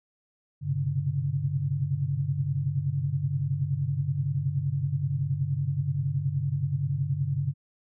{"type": "tone cluster", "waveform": "sine", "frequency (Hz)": [97.8, 124, 132.3, 142.9], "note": ["G2", "B2", "C3", "D3"], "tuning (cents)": [-4, 7, 20, -47], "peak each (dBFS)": [-33, -36, -31, -27], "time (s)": [0.61, 7.54], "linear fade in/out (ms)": 50, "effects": []}